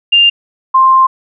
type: tone pair in turn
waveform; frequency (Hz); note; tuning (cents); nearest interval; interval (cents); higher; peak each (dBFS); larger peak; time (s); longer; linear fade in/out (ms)
sine; 2799 / 1051.8; F7 / C6; +3 / +9; octave + perfect fourth; 1694; first; -4; neither; 0.12-0.3 / 0.74-1.07; second; 10
effects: none